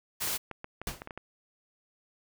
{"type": "noise", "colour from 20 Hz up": "white", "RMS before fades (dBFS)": -32, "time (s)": [0.2, 0.38], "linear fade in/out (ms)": 20}
{"type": "clicks", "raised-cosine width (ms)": 0.5, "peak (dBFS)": -24, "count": 8, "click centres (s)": [0.275, 0.513, 0.644, 0.816, 1.019, 1.074, 1.108, 1.176]}
{"type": "noise with exponential decay", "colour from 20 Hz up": "pink", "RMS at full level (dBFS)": -31, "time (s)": [0.87, 1.07], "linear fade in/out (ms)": 2, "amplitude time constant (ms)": 42}
{"effects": []}